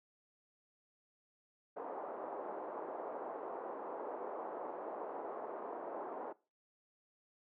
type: band-pass noise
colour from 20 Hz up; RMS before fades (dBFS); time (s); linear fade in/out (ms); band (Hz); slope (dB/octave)
pink; -44; 1.76-6.33; 10; 380 to 1000; 24
effects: noise-tail reverb RT60 0.3 s tail -20 dB re dry